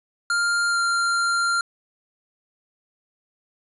square tone with pitch glide, 1400 to 1387.1 Hz, F6 to F6, +4 to -12 cents, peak -20 dBFS, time 0.3-1.61 s, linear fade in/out 2 ms, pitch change -16 cents, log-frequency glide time 0.69-0.78 s, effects resampled to 24000 Hz + 9-bit

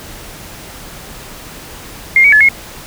sine tone with pitch steps, 2119 / 2259 / 1717 / 2164 Hz, C7 / C#7 / A6 / C#7, +21 / +32 / -43 / -42 cents, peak -4 dBFS, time 2.16-2.488 s, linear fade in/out 2 ms, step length 82 ms, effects pink hiss -32 dBFS RMS until 2.86 s

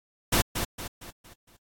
pink noise with echo, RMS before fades -22 dBFS, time 0.32-0.42 s, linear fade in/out 10 ms, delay 230 ms, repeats 5, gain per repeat -7 dB, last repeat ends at 1.57 s, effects AAC 64 kbps

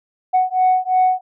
sine beating tone pair, 740 / 742.9 Hz, F#5 / F#5, 0 / +7 cents, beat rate 2.9 Hz, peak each -15 dBFS, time 0.33-1.21 s, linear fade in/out 20 ms, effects tanh soft clip ceiling -8 dBFS

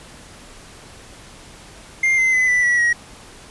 triangle tone with pitch steps, 2108 / 2065 / 2022 / 1980.5 / 1939.8 / 1899.8 Hz, C7 / C7 / B6 / B6 / B6 / A#6, +12 / -23 / +40 / +4 / -32 / +32 cents, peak -12 dBFS, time 2.03-2.93 s, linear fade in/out 5 ms, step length 150 ms, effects pink hiss -42 dBFS RMS until 3.5 s + resampled to 24000 Hz

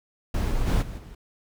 brown noise with level steps, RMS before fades -24 / -26 / -21 / -35 / -41 dBFS, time 0.34-1.15 s, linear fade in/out 5 ms, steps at 0.5 / 0.66 / 0.81 / 0.97 s, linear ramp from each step 20 ms, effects none

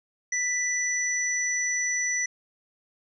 sine tone pair together, 1980 / 5930 Hz, B6 / F#8, +4 / +3 cents, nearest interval octave + perfect fifth, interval 1899 cents, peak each -27 dBFS, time 0.32-2.26 s, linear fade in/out 5 ms, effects none

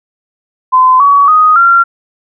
sine tone with pitch steps, 1025 / 1130.8 / 1247.4 / 1376.1 Hz, C6 / C#6 / D#6 / F6, -36 / +34 / +4 / -26 cents, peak -3 dBFS, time 0.72-1.84 s, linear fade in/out 20 ms, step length 280 ms, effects none

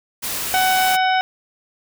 white noise, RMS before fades -25 dBFS, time 0.22-0.97 s, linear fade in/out 20 ms
harmonic tone, 749 Hz, F#5, 21 cents sharp, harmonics 1 / 2 / 3 / 4 / 5 / 7, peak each -16 / -22 / -26 / -28 / -30 / -33 dBFS, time 0.54-1.21 s, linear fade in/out 0 ms
effects none

